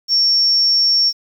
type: tone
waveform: sine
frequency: 5480 Hz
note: F8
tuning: 34 cents flat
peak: -11 dBFS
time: 0.08-1.13 s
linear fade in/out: 50 ms
effects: 7-bit